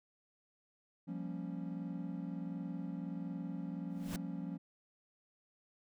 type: chord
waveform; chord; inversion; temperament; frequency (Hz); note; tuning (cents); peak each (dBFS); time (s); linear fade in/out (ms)
triangle; G half-diminished seventh; third; equal; 174.61 / 196 / 233.1 / 277.2; F3 / G3 / Bb3 / Db4; 0 / 0 / 0 / 0; -40 / -44 / -46 / -43; 1.07-4.58; 20
type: noise with exponential growth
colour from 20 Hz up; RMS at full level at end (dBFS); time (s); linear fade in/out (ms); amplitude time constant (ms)
pink; -41; 3.9-4.16; 1; 56
effects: none